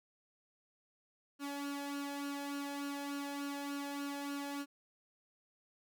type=tone with flanger; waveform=sawtooth; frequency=283.2 Hz; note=C#4; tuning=37 cents sharp; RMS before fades=-41 dBFS; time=1.39-4.66 s; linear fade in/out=50 ms; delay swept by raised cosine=0.7 to 1.22 ms; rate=3.4 Hz; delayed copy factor=+0.7; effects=none